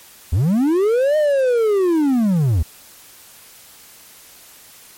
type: linear two-way sweep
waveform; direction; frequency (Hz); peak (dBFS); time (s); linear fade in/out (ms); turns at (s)
triangle; up then down; 69.3 to 620 to 69.3; -11; 0.32-2.63; 10; 1.17
effects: white hiss -44 dBFS RMS until 4.97 s + MP3 64 kbps